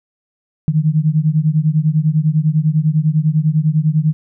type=beating tone pair; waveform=sine; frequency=150.7 / 160.7 Hz; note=D3 / E3; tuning=+45 / -44 cents; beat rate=10 Hz; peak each=-14 / -15 dBFS; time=0.68-4.13 s; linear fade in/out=0 ms; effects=none